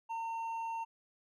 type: tone with hard clipping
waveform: sine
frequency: 911 Hz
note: A#5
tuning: 40 cents flat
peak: -37 dBFS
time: 0.09-0.85 s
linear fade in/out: 20 ms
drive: 4 dB
effects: none